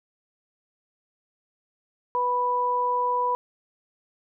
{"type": "tone pair together", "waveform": "sine", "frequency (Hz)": [493, 986], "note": ["B4", "B5"], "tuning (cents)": [-3, -3], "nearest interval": "octave", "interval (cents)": 1200, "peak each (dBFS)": [-29, -22], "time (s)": [2.15, 3.35], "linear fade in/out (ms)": 0, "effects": []}